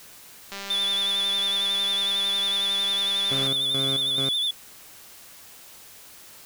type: click train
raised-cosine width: 0.2 ms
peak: -18 dBFS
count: 585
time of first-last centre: 0.52-3.469 s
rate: 198 Hz
type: tone with vibrato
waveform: triangle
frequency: 3500 Hz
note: A7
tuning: 10 cents flat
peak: -21 dBFS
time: 0.7-4.51 s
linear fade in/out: 5 ms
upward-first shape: sine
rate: 11 Hz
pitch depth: 55 cents each way
type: tone with tremolo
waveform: 15% pulse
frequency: 135.3 Hz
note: C#3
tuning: 42 cents flat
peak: -22 dBFS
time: 3.31-4.29 s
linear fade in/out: 2 ms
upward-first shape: square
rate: 2.3 Hz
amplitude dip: 70%
effects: white hiss -47 dBFS RMS until 6.45 s